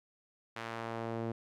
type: tone with band-pass filter sweep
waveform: sawtooth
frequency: 114.5 Hz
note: A#2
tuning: 31 cents flat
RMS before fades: -39 dBFS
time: 0.56-1.32 s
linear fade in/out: 5 ms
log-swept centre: 1800 to 360 Hz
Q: 0.81
effects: none